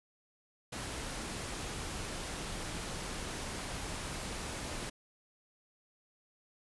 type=noise; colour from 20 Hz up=pink; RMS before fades=-40 dBFS; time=0.72-4.9 s; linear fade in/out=10 ms; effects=resampled to 24000 Hz